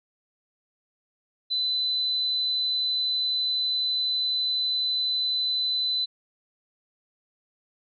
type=tone; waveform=sine; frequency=4014 Hz; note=B7; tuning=27 cents sharp; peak=-23 dBFS; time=1.5-6.06 s; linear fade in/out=20 ms; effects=none